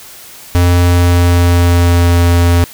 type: tone with pitch glide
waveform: square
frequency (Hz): 88 to 86.44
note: F2 to F2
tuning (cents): +14 to -17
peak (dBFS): -7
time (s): 0.55-2.64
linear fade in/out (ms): 0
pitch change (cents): -31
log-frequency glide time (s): 0.81-2.17
effects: white hiss -34 dBFS RMS until 2.73 s